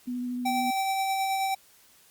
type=tone with vibrato; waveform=sine; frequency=246.9 Hz; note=B3; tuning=in tune; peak=-29 dBFS; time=0.07-0.71 s; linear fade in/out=10 ms; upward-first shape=sine; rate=13 Hz; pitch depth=13 cents each way
type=tone with tremolo; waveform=square; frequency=774 Hz; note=G5; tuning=22 cents flat; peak=-25 dBFS; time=0.45-1.55 s; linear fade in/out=10 ms; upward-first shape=sine; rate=9.4 Hz; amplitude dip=25%
effects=white hiss -58 dBFS RMS until 2.1 s + Opus 48 kbps